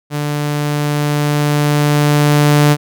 sawtooth tone with level ramp, 147.3 Hz, D3, 6 cents sharp, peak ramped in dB -13 to -3 dBFS, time 0.1-2.77 s, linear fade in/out 50 ms, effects none

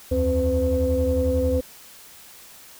sine tone cluster, 74.1 / 85.2 / 262.9 / 507 Hz, D2 / F2 / C4 / B4, +16 / -42 / +8 / +45 cents, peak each -23 / -27 / -25 / -21 dBFS, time 0.11-1.61 s, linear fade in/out 10 ms, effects tanh soft clip ceiling -11 dBFS + white hiss -46 dBFS RMS until 2.79 s

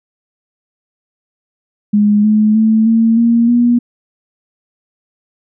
sine tone with pitch steps, 207.7 / 213.8 / 220.1 / 226.5 / 233.1 / 240 Hz, G#3 / A3 / A3 / A#3 / A#3 / B3, 0 / -49 / +1 / -50 / 0 / -49 cents, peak -7 dBFS, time 1.93-3.79 s, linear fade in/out 10 ms, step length 310 ms, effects none

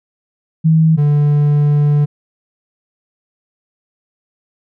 sine / triangle tone pair in turn, 160 / 146.64 Hz, D#3 / D3, +49 / -2 cents, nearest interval major second, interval 151 cents, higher first, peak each -7 dBFS, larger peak neither, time 0.64-0.97 / 0.97-2.06 s, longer second, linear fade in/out 20 ms, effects none

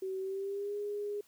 sine tone with pitch glide, 380 to 412 Hz, F#4 to G#4, +46 to -14 cents, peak -34 dBFS, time 0.02-1.21 s, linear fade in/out 5 ms, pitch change +140 cents, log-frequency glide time 0.2-0.76 s, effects white hiss -66 dBFS RMS until 1.27 s

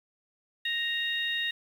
harmonic tone, 932.3 Hz, A#5, in tune, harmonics 2 / 3 / 4, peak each -31 / -34 / -32 dBFS, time 0.65-1.51 s, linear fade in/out 5 ms, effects 9-bit

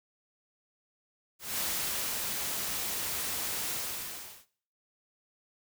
white noise with ADSR envelope, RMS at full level -32 dBFS, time 1.39-4.46 s, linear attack 190 ms, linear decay 630 ms, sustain -2 dB, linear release 750 ms, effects noise-tail reverb RT60 0.5 s tail -18 dB re dry

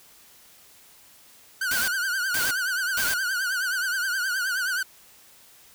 45% pulse tone with vibrato, 1500 Hz, F#6, 23 cents sharp, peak -24 dBFS, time 1.61-4.83 s, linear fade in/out 5 ms, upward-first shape triangle, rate 9.5 Hz, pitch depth 120 cents each way
white noise bursts, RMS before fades -28 dBFS, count 3, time 1.71-3.14 s, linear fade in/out 2 ms, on 170 ms, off 460 ms
effects white hiss -53 dBFS RMS until 5.74 s

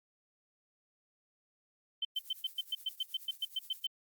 sine tone bursts, 3086 Hz, G7, 28 cents flat, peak -31 dBFS, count 14, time 2.02-3.87 s, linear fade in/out 5 ms, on 30 ms, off 110 ms
violet noise with tremolo, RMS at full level -49 dBFS, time 2.15-3.87 s, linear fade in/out 20 ms, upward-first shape triangle, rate 9.5 Hz, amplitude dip 85%
effects Opus 48 kbps

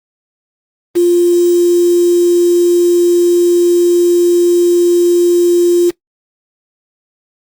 sine tone with quantisation, 349.2 Hz, F4, in tune, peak -6 dBFS, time 0.95-5.91 s, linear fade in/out 20 ms, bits 4, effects noise-tail reverb RT60 0.1 s tail -19 dB re dry + Opus 32 kbps

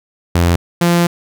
sawtooth tone pair in turn, 86.2 / 172.4 Hz, F2 / F3, -22 / -22 cents, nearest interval octave, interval 1200 cents, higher second, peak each -6 dBFS, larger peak neither, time 0.35-0.56 / 0.81-1.07 s, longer second, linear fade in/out 5 ms, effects none

